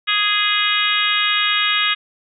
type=harmonic tone; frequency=415.3 Hz; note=G#4; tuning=in tune; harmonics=3 / 4 / 5 / 6 / 7 / 8 / 9; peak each=-23 / -23 / -23 / -23 / -23 / -23 / -23 dBFS; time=0.07-1.95 s; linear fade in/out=20 ms; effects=none